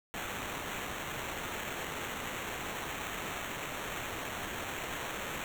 white noise with sample-and-hold, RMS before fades -39 dBFS, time 0.14-5.44 s, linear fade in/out 0 ms, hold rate 4900 Hz, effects none

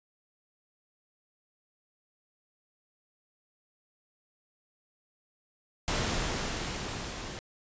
pink noise with level ramp, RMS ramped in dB -29 to -40 dBFS, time 5.88-7.39 s, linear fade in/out 0 ms, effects resampled to 16000 Hz

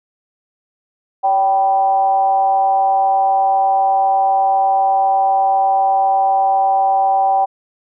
sine tone with frequency modulation, 776 Hz, G5, 18 cents flat, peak -11 dBFS, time 1.23-7.46 s, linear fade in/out 20 ms, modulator 206 Hz, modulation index 0.44, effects none

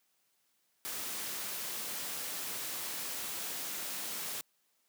white noise, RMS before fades -39 dBFS, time 0.85-4.41 s, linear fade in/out 0 ms, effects white hiss -75 dBFS RMS until 4.88 s + high-pass 150 Hz 12 dB/octave

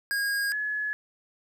square / sine tone pair in turn, 1632 / 1701 Hz, G#6 / G#6, -31 / +41 cents, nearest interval minor second, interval 72 cents, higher second, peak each -26 / -27 dBFS, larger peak first, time 0.11-0.52 / 0.52-0.93 s, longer neither, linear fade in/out 0 ms, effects 11-bit

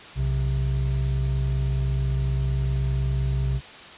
triangle tone pair together, 62.45 / 132.2 Hz, B1 / C3, +20 / +18 cents, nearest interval octave + minor second, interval 1298 cents, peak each -22 dBFS, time 0.15-3.61 s, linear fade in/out 50 ms, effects white hiss -42 dBFS RMS until 3.97 s + resampled to 8000 Hz

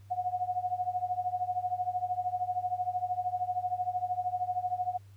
sine tone with tremolo, 727 Hz, F#5, 31 cents flat, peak -25 dBFS, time 0.1-4.98 s, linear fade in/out 20 ms, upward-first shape triangle, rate 13 Hz, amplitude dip 95%, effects added 99 Hz sine -50 dBFS peak until 5.16 s + pink hiss -67 dBFS RMS until 5.16 s

